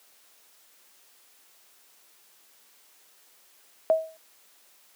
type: tone with exponential decay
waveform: sine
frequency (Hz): 641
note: E5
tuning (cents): -49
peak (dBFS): -14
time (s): 3.9-4.17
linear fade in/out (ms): 0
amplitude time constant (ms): 57
effects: white hiss -59 dBFS RMS until 4.95 s + high-pass 300 Hz 12 dB/octave